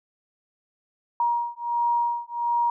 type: beating tone pair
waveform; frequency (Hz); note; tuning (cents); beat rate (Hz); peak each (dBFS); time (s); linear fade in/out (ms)
sine; 947 / 948.4; A#5 / A#5; +27 / +30; 1.4; -25; 1.2-2.7; 2
effects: none